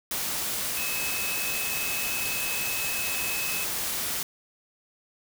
sine tone in noise, 2580 Hz, E7, 38 cents flat, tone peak -32 dBFS, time 0.77-3.64 s, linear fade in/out 2 ms, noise white, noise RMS -30 dBFS, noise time 0.11-4.23 s, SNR -5 dB, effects none

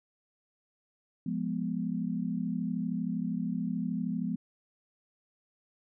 sine chord, F diminished, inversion none, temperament equal, 174.61 / 207.7 / 246.9 Hz, F3 / Ab3 / Cb4, 0 / 0 / 0 cents, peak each -34 dBFS, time 1.26-4.36 s, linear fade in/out 5 ms, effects none

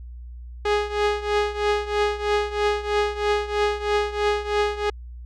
sawtooth tone with tremolo, 415.3 Hz, G#4, in tune, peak -13 dBFS, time 0.65-4.9 s, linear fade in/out 5 ms, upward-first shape triangle, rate 3.1 Hz, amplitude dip 85%, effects added 60 Hz sine -35 dBFS peak until 5.25 s + low-pass 4000 Hz 12 dB/octave

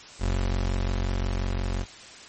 30% pulse tone with level ramp, 45.68 Hz, F#1, 21 cents flat, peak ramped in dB -20 to -23 dBFS, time 0.19-1.86 s, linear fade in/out 50 ms, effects white hiss -45 dBFS RMS until 2.28 s + MP3 32 kbps

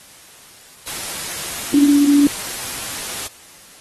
sine tone in noise, 286.2 Hz, D4, 45 cents flat, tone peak -9 dBFS, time 1.74-2.27 s, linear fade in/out 2 ms, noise white, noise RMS -27 dBFS, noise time 0.87-3.27 s, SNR +15 dB, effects white hiss -44 dBFS RMS until 3.8 s + AAC 32 kbps

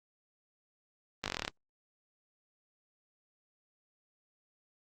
slowing click train, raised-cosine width 0.2 ms, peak -15 dBFS, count 11, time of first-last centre 1.24-1.479 s, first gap 19 ms, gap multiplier 1.05, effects Opus 32 kbps

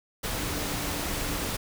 sine tone in noise, 293.7 Hz, D4, in tune, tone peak -40 dBFS, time 0.39-1.45 s, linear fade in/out 10 ms, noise pink, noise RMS -31 dBFS, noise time 0.23-1.57 s, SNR -12 dB, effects none

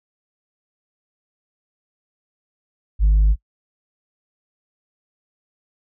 sine tone, 51.4 Hz, G#1, 17 cents flat, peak -9 dBFS, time 2.99-3.36 s, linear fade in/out 50 ms, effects noise-tail reverb RT60 0.1 s tail -24 dB re dry + tanh soft clip ceiling -10 dBFS

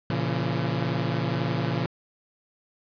sawtooth chord, A# diminished, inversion none, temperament equal with one note detuned, 116.54 / 138.59 / 168.96 Hz, A#2 / C#3 / E3, 0 / 0 / +43 cents, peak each -25 dBFS, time 0.1-1.86 s, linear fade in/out 0 ms, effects resampled to 11025 Hz + 9-bit

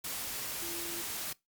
sine tone in noise, 340.3 Hz, F4, 45 cents flat, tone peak -44 dBFS, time 0.62-1.02 s, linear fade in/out 5 ms, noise white, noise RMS -38 dBFS, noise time 0.04-1.33 s, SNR -9 dB, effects noise-tail reverb RT60 0.2 s tail -23 dB re dry + Opus 48 kbps

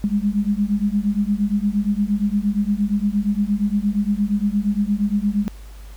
sine beating tone pair, 200.7 / 209.3 Hz, G3 / G#3, +41 / +14 cents, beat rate 8.6 Hz, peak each -20 dBFS, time 0.04-5.48 s, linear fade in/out 0 ms, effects added 50 Hz sine -35 dBFS peak until 5.96 s + pink hiss -49 dBFS RMS until 5.96 s

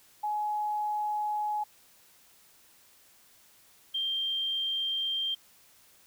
sine tone pair in turn, 842 / 3172 Hz, G#5 / G7, +24 / +20 cents, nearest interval octave + major seventh, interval 2296 cents, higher second, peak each -28 dBFS, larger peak neither, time 0.23-1.64 / 3.94-5.35 s, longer neither, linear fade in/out 10 ms, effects white hiss -60 dBFS RMS until 6.06 s

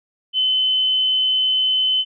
sine tone, 3043 Hz, F#7, 48 cents sharp, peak -15 dBFS, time 0.33-2.05 s, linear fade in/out 50 ms, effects none

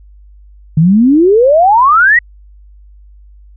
sine exponential sweep, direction up, 150.1 to 1975.5 Hz, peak -4 dBFS, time 0.77-2.19 s, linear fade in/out 5 ms, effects added 50 Hz sine -36 dBFS peak until 3.56 s

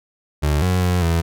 30% pulse tone with pitch steps, 74.2 / 91.3 / 89.9 / 83.4 Hz, D2 / F#2 / F#2 / E2, +18 / -23 / -49 / +21 cents, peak -13 dBFS, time 0.42-1.22 s, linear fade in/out 20 ms, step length 200 ms, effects none

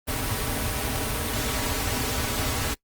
pink noise with comb filter, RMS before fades -27 dBFS, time 0.07-2.75 s, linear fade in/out 20 ms, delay 5.7 ms, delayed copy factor -0.85, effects noise-tail reverb RT60 0.1 s tail -23 dB re dry + Opus 32 kbps

